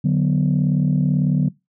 sine chord, B minor, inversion first, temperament equal, 146.83 / 185 / 246.9 Hz, D3 / F#3 / B3, 0 / 0 / 0 cents, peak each -16 / -18 / -22 dBFS, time 0.04-1.49 s, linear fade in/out 10 ms, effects noise-tail reverb RT60 0.2 s tail -21 dB re dry + tanh soft clip ceiling -9 dBFS

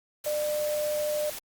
sine tone in noise, 599 Hz, D5, 34 cents sharp, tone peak -26 dBFS, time 0.26-1.3 s, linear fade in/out 5 ms, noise white, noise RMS -38 dBFS, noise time 0.24-1.39 s, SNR +9 dB, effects Opus 48 kbps

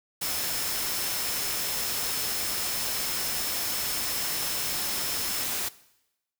sine tone in noise, 5274 Hz, E8, in tune, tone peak -37 dBFS, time 0.22-5.44 s, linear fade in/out 10 ms, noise white, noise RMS -30 dBFS, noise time 0.21-5.69 s, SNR -10 dB, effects noise-tail reverb RT60 0.9 s tail -19 dB re dry

